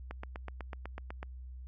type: click train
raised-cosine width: 0.5 ms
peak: -26 dBFS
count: 10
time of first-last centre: 0.11-1.229 s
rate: 8.04 Hz
effects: added 63 Hz sine -43 dBFS peak until 1.67 s